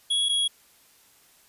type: tone pair in turn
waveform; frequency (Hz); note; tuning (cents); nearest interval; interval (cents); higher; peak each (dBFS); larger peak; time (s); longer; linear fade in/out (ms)
square; 3340 / 3323; G#7 / G#7; +9 / 0; unison; 9; first; -22; neither; 0.1-0.29 / 0.29-0.48; neither; 10
effects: white hiss -58 dBFS RMS until 1.48 s + resampled to 32000 Hz